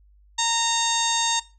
harmonic tone, 922 Hz, A#5, 19 cents flat, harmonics 1 / 2 / 3 / 4 / 5 / 6 / 7 / 8 / 9, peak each -26 / -32 / -34 / -25 / -32 / -37 / -28 / -30 / -37 dBFS, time 0.38-1.4 s, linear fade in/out 10 ms, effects noise-tail reverb RT60 0.3 s tail -18 dB re dry + added 50 Hz sine -52 dBFS peak until 1.58 s

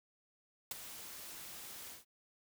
white noise with ADSR envelope, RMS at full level -37 dBFS, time 0.71-2.05 s, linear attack 3 ms, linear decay 17 ms, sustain -12 dB, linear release 150 ms, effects none

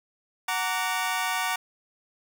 20% pulse chord, Gb augmented, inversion none, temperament just, 740 / 925 / 1156.2 Hz, Gb5 / Bb5 / D6, 0 / -14 / -27 cents, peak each -25 / -25 / -26 dBFS, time 0.48-1.56 s, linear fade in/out 5 ms, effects 9-bit

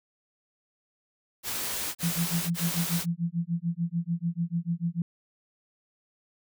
white noise bursts, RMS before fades -32 dBFS, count 3, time 1.43-3.06 s, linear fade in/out 50 ms, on 520 ms, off 35 ms
sine tone with tremolo, 169.9 Hz, F3, 47 cents flat, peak -23 dBFS, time 2.03-5.02 s, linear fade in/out 2 ms, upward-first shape sine, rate 6.8 Hz, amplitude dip 100%
effects none

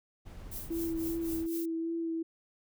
brown noise, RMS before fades -45 dBFS, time 0.25-1.47 s, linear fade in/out 20 ms
violet noise with tremolo, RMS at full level -40 dBFS, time 0.51-1.66 s, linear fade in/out 10 ms, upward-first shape triangle, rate 4 Hz, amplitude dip 95%
sine tone with vibrato, 330.4 Hz, E4, 4 cents sharp, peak -31 dBFS, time 0.7-2.23 s, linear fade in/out 10 ms, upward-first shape sine, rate 2.6 Hz, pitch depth 18 cents each way
effects none

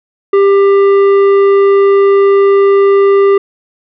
sine tone with tanh clipping, 396.4 Hz, G4, 19 cents sharp, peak -6 dBFS, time 0.33-3.38 s, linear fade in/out 5 ms, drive 10 dB, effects none

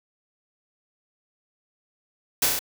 white noise with echo, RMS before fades -20 dBFS, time 2.42-2.46 s, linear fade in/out 5 ms, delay 33 ms, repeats 4, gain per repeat -2 dB, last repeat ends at 2.592 s, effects none

